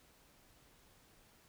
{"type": "silence", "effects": ["pink hiss -66 dBFS RMS until 1.48 s"]}